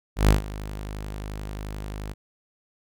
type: tone with ADSR envelope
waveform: sawtooth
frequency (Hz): 51.4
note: G#1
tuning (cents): -17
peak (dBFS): -9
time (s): 0.16-2.14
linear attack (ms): 130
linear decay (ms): 120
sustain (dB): -19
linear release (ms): 24
effects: none